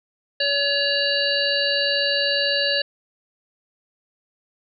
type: harmonic tone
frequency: 566 Hz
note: C#5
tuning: 36 cents sharp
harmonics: 1 / 3 / 5 / 7 / 8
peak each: -25 / -25 / -25 / -25 / -25 dBFS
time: 0.4-2.82 s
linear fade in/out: 5 ms
effects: none